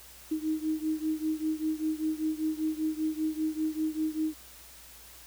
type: beating tone pair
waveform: sine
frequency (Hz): 311.1 / 316.2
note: D#4 / D#4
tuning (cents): 0 / +28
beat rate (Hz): 5.1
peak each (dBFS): -30 / -32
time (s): 0.31-4.34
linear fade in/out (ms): 10
effects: added 60 Hz sine -58 dBFS peak until 5.26 s + white hiss -51 dBFS RMS until 5.26 s